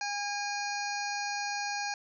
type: harmonic tone with a mistuned harmonic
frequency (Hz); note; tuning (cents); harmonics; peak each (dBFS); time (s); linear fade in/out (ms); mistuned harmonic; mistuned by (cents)
815; G#5; -33; 1 / 2 / 3 / 5 / 6 / 7 / 8; -35 / -38 / -40 / -42 / -43 / -43 / -44; 0.01-1.94; 2; 5; +82
effects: none